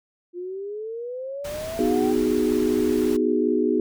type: exponential sweep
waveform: sine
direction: up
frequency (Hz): 347.1 to 790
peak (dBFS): -29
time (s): 0.33-2.15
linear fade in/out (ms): 50
type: noise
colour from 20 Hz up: pink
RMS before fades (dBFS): -37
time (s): 1.44-3.17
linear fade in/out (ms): 10
type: chord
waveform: sine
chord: G# minor seventh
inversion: first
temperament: equal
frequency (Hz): 246.9 / 311.1 / 370 / 415.3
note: B3 / D#4 / F#4 / G#4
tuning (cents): 0 / 0 / 0 / 0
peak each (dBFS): -24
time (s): 1.79-3.8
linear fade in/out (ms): 2
effects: none